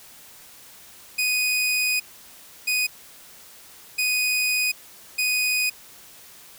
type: tone bursts at uneven times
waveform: sawtooth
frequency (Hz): 2489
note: D#7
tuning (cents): 0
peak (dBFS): -17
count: 4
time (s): 1.18-2 / 2.67-2.87 / 3.98-4.72 / 5.18-5.7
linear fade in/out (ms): 10
effects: white hiss -47 dBFS RMS until 6.58 s